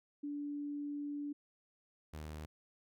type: tone pair in turn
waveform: sine / sawtooth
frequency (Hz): 290 / 76.81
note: D4 / D#2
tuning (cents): -22 / -22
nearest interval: octave + major seventh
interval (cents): 2300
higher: first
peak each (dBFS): -38 / -40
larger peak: first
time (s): 0.23-1.33 / 2.13-2.46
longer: first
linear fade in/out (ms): 10
effects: none